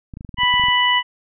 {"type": "clicks", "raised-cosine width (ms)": 5, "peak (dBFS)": -21, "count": 12, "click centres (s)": [0.138, 0.171, 0.209, 0.248, 0.292, 0.343, 0.386, 0.434, 0.54, 0.597, 0.638, 0.685]}
{"type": "harmonic tone", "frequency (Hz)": 987.8, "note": "B5", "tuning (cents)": 0, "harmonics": [1, 2, 3], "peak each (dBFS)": [-18, -18, -18], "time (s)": [0.37, 1.03], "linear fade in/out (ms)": 50}
{"effects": []}